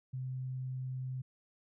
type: tone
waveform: sine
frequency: 129.3 Hz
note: C3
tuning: 20 cents flat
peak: -36 dBFS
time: 0.13-1.22 s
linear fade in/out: 10 ms
effects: none